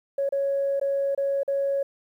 sine tone with dropouts, 554.4 Hz, C#5, in tune, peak -21 dBFS, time 0.18-1.83 s, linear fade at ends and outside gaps 5 ms, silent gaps 0.291-0.323 / 0.798-0.813 / 1.149-1.176 / 1.433-1.478 s, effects tanh soft clip ceiling -17 dBFS + 10-bit

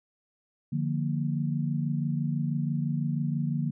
sine chord, Bb major, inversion first, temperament equal with one note detuned, 148.54 / 174.61 / 233.1 Hz, D3 / F3 / Bb3, +20 / 0 / 0 cents, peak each -28 / -32 / -32 dBFS, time 0.72-3.71 s, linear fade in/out 10 ms, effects none

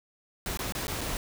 pink noise with dropouts, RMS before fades -33 dBFS, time 0.46-1.17 s, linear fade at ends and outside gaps 1 ms, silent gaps 0.573-0.591 / 0.723-0.75 / 0.87-0.88 / 1.009-1.013 s, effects none

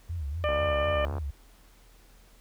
sine tone with vibrato, 77.6 Hz, D#2, 4 cents flat, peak -30 dBFS, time 0.09-1.31 s, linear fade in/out 10 ms, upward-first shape sine, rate 4 Hz, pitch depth 200 cents each way
harmonic tone, 598 Hz, D5, 31 cents sharp, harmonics 1 / 2 / 3 / 4 / 5, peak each -26 / -32 / -36 / -38 / -40 dBFS, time 0.44-1.05 s, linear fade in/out 0 ms
click train, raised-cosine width 1 ms, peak -23 dBFS, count 50, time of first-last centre 0.49-1.182 s, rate 70.8 Hz
effects added 41 Hz sine -55 dBFS peak until 2.4 s + pink hiss -60 dBFS RMS until 2.4 s

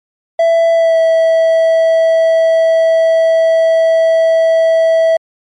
triangle tone with pitch glide, 664 to 653 Hz, E5 to E5, +12 to -17 cents, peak -5 dBFS, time 0.39-5.17 s, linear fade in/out 5 ms, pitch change -29 cents, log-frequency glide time 0.74-0.98 s, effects MP3 48 kbps

